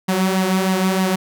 sawtooth tone with flanger, 188.2 Hz, F#3, 30 cents sharp, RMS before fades -18 dBFS, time 0.08-1.16 s, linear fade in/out 10 ms, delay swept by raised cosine 1 to 4.5 ms, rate 3.2 Hz, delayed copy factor +0.55, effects none

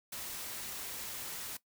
white noise, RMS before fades -42 dBFS, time 0.12-1.57 s, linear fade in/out 5 ms, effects noise-tail reverb RT60 0.1 s tail -17 dB re dry

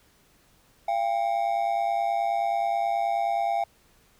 triangle ring-modulated tone, 741 Hz, F#5, 2 cents sharp, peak -18 dBFS, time 0.88-3.64 s, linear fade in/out 5 ms, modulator 54.7 Hz, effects pink hiss -61 dBFS RMS until 4.19 s

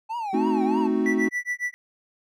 triangle tone with vibrato, 858 Hz, A5, 44 cents flat, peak -25 dBFS, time 0.09-0.88 s, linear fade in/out 20 ms, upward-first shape triangle, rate 3.2 Hz, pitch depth 220 cents each way
triangle chord, A diminished seventh, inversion none, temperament equal, 220 / 261.6 / 311.1 / 370 Hz, A3 / C4 / Eb4 / Gb4, 0 / 0 / 0 / 0 cents, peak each -24 dBFS, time 0.33-1.29 s, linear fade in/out 10 ms
triangle tone with tremolo, 1966 Hz, B6, 8 cents flat, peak -21 dBFS, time 1.06-1.74 s, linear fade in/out 0 ms, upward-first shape sine, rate 7.2 Hz, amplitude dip 100%
effects none

